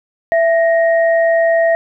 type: tone pair together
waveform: sine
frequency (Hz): 664 / 1870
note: E5 / A#6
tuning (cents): +12 / +5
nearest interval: octave + tritone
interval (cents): 1793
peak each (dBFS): -10 / -19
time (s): 0.32-1.75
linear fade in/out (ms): 0
effects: none